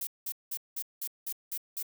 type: noise bursts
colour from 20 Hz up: violet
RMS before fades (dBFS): -35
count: 8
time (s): 0.01-1.828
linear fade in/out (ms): 5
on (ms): 61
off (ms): 190
effects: none